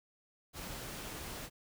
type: noise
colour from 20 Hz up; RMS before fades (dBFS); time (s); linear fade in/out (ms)
pink; -44; 0.53-1.5; 50
effects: none